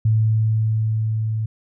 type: tone with level ramp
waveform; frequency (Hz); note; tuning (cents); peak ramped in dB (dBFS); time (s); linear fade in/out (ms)
sine; 109.9; A2; -2; -13 to -20; 0.05-1.46; 5
effects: none